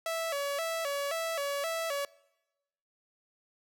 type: tone with vibrato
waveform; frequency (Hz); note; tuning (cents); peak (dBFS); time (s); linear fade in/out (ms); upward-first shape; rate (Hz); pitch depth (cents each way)
sawtooth; 610; D#5; -34; -27; 0.06-2.05; 2; square; 1.9; 130
effects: noise-tail reverb RT60 1.0 s tail -24 dB re dry